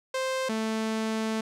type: tone pair in turn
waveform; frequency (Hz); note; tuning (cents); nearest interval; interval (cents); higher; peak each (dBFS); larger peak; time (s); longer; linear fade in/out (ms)
sawtooth; 523.3 / 220.6; C5 / A3; 0 / +5; octave + minor third; 1495; first; -23; neither; 0.14-0.49 / 0.49-1.41; second; 5
effects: low-pass 9000 Hz 12 dB/octave